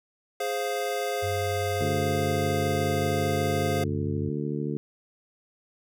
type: chord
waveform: square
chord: F minor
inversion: first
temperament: equal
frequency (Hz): 415.3 / 523.3 / 698.5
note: Ab4 / C5 / F5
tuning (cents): 0 / 0 / 0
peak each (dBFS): -32 / -32 / -32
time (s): 0.4-3.84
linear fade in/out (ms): 5
type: tone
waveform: sine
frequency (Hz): 95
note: F#2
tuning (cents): +46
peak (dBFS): -30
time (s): 1.22-4.3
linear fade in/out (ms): 20
type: harmonic tone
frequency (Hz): 73.42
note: D2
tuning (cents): 0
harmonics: 2 / 3 / 4 / 5 / 6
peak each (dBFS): -31 / -33 / -34 / -35 / -36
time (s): 1.81-4.77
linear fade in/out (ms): 0
effects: none